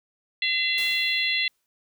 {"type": "harmonic tone", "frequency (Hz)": 681, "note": "F5", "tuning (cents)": -44, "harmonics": [3, 4, 5, 6], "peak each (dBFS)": [-26, -27, -28, -29], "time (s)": [0.42, 1.48], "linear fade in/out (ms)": 2}
{"type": "noise with exponential decay", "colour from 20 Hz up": "white", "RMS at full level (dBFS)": -37, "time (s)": [0.78, 1.66], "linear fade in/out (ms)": 0, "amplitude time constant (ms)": 190}
{"effects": []}